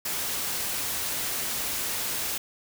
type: noise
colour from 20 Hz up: white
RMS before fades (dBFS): -30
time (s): 0.05-2.38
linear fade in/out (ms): 5
effects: none